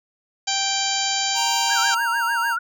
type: harmonic tone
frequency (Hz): 784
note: G5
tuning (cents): 0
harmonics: 1 / 2 / 3 / 4 / 5 / 6 / 7 / 8 / 9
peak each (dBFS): -27 / -32 / -31 / -27 / -30 / -27 / -33 / -31 / -28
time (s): 0.47-1.95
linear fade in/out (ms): 10
type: tone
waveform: square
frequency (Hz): 932.3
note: A#5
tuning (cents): 0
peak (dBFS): -24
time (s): 1.34-2.57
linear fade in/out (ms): 50
type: tone with vibrato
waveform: sine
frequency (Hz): 1480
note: F#6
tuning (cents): 0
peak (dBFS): -21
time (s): 1.69-2.59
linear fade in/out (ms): 10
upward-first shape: sine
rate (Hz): 6.7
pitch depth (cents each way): 180
effects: none